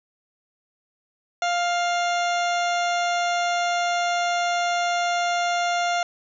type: harmonic tone with a mistuned harmonic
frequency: 698.5 Hz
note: F5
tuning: in tune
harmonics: 1 / 2 / 3 / 4 / 5 / 6 / 8 / 9 / 10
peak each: -22 / -28 / -32 / -34 / -36 / -38 / -40 / -41 / -42 dBFS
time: 1.42-6.03 s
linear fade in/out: 2 ms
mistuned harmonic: 3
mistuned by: +18 cents
effects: none